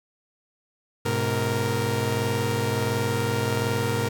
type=tone cluster; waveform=sawtooth; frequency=105.6 / 127 / 465.8 Hz; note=G#2 / B2 / A#4; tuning=+29 / +49 / -1 cents; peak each=-23 / -24 / -23 dBFS; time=1.05-4.09 s; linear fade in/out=10 ms; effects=none